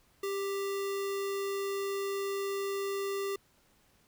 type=tone with sample-and-hold; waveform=sine; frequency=395.7 Hz; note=G4; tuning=16 cents sharp; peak=-31 dBFS; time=0.23-3.36 s; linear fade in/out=5 ms; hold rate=1575 Hz; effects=pink hiss -67 dBFS RMS until 4.07 s